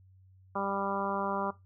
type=harmonic tone; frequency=197.6 Hz; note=G3; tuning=14 cents sharp; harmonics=1 / 2 / 3 / 4 / 5 / 6 / 7; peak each=-38 / -39 / -37 / -37 / -36 / -36 / -41 dBFS; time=0.55-1.51 s; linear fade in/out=10 ms; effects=noise-tail reverb RT60 0.2 s tail -17 dB re dry + added 94 Hz sine -56 dBFS peak until 1.65 s